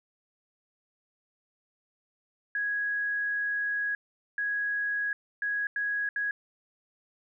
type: tone bursts at uneven times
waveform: sine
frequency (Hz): 1661.2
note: G#6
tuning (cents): 0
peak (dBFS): -27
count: 5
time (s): 2.55-3.95 / 4.38-5.13 / 5.42-5.67 / 5.76-6.09 / 6.16-6.31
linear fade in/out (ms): 2
effects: none